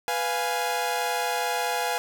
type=chord; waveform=sawtooth; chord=F diminished; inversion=second; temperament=equal; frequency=493.9 / 698.5 / 830.6 Hz; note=Cb5 / F5 / Ab5; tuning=0 / 0 / 0 cents; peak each=-27 / -26 / -24 dBFS; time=0.08-1.98 s; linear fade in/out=0 ms; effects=none